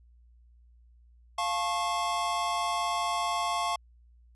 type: chord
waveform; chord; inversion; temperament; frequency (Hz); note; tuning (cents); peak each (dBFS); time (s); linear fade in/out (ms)
square; F augmented; none; just; 698.5 / 873.1 / 1091.3; F5 / A5 / C#6; 0 / -14 / -27; -33 / -35 / -31; 1.38-3.76; 5
effects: added 59 Hz sine -55 dBFS peak until 4.35 s + resampled to 24000 Hz